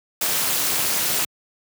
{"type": "noise with amplitude modulation", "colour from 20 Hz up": "white", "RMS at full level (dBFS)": -18, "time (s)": [0.21, 1.25], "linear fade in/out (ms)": 5, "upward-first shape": "sine", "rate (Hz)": 281, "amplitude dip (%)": 85, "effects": ["high-pass 100 Hz 12 dB/octave"]}